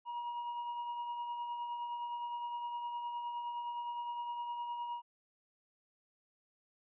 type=tone with tremolo; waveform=triangle; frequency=955 Hz; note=A#5; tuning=42 cents sharp; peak=-34 dBFS; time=0.05-5.02 s; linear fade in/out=50 ms; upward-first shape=triangle; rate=9.7 Hz; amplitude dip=40%; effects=resampled to 8000 Hz